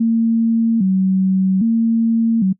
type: tone with vibrato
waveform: sine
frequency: 207.7 Hz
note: G#3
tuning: in tune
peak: -12 dBFS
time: 0-2.53 s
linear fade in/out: 10 ms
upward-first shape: square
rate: 0.62 Hz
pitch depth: 160 cents each way
effects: noise-tail reverb RT60 0.1 s tail -24 dB re dry